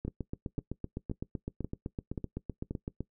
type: two click trains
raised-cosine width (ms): 3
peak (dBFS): -22 / -22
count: 24 / 6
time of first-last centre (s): 0.08-3.006 / 0.05-2.71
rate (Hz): 7.86 / 1.88
effects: noise-tail reverb RT60 0.1 s tail -20 dB re dry